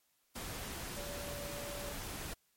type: tone in noise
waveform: sine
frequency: 576 Hz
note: D5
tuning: 34 cents flat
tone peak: -45 dBFS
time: 0.96-1.94 s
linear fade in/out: 10 ms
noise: pink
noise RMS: -43 dBFS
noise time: 0.35-2.34 s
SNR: -5 dB
effects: white hiss -75 dBFS RMS until 2.56 s + MP3 64 kbps